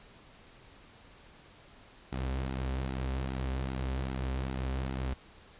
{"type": "tone with flanger", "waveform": "sawtooth", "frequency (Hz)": 65.41, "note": "C2", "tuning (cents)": 0, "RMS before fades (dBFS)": -34, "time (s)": [2.12, 5.14], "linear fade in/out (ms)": 5, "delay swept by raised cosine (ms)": [1.7, 6.4], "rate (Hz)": 2.5, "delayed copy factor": -0.55, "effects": ["pink hiss -56 dBFS RMS until 5.59 s", "resampled to 8000 Hz"]}